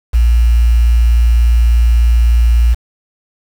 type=tone with quantisation; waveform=sine; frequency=58.27 Hz; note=A#1; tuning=in tune; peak=-6 dBFS; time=0.13-2.75 s; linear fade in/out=20 ms; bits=5; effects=none